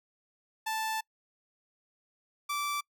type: tone pair in turn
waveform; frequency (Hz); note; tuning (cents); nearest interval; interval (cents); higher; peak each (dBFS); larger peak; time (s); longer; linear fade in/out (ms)
sawtooth; 880 / 1164.2; A5 / D6; 0 / -15; perfect fourth; 485; second; -27; neither; 0.66-1.01 / 2.49-2.81; first; 10
effects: noise-tail reverb RT60 0.1 s tail -26 dB re dry